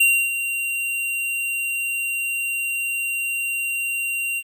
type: tone with ADSR envelope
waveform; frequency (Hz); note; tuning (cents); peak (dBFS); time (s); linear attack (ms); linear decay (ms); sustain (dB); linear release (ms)
square; 2763; F7; -19; -13; 0-4.43; 8; 290; -10; 52
effects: 9-bit